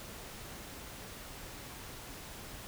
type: silence
effects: pink hiss -47 dBFS RMS until 2.67 s